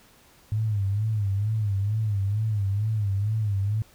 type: tone with vibrato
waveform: sine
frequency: 103.83 Hz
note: G#2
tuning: in tune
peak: -22 dBFS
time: 0.52-3.82 s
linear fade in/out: 0 ms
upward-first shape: sine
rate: 2.2 Hz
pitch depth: 110 cents each way
effects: pink hiss -56 dBFS RMS until 3.94 s